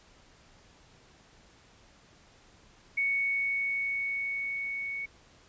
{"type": "tone with level ramp", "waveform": "sine", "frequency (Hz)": 2222, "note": "C#7", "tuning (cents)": 4, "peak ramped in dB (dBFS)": [-25, -33], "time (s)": [2.97, 5.06], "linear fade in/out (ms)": 10, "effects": ["pink hiss -59 dBFS RMS until 5.48 s", "resampled to 16000 Hz"]}